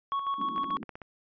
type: tone with tremolo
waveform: triangle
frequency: 1108.7 Hz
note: C#6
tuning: in tune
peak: -25 dBFS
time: 0.12-0.77 s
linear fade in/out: 0 ms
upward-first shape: square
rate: 6.8 Hz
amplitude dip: 50%
type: band-pass noise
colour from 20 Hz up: white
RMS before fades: -42 dBFS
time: 0.38-0.84 s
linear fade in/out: 5 ms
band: 190 to 320 Hz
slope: 48 dB/octave
type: click train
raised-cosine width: 0.5 ms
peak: -27 dBFS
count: 8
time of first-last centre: 0.58-1.018 s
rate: 16 Hz
effects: resampled to 11025 Hz

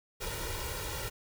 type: noise with comb filter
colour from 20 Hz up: pink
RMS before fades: -37 dBFS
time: 0.2-1.1 s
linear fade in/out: 20 ms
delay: 2.1 ms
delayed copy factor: +0.85
effects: none

